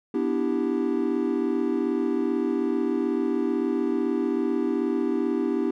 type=chord; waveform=triangle; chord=E minor seventh; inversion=second; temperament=equal; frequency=246.9 / 293.7 / 329.6 / 392 Hz; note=B3 / D4 / E4 / G4; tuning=0 / 0 / 0 / 0 cents; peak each=-26 dBFS; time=0.14-5.71 s; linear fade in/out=5 ms; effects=none